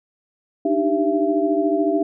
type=tone cluster; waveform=sine; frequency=296.2 / 310 / 390.5 / 672 Hz; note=D4 / D#4 / G4 / E5; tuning=+15 / -6 / -7 / +33 cents; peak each=-22 dBFS; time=0.65-2.03 s; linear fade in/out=5 ms; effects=none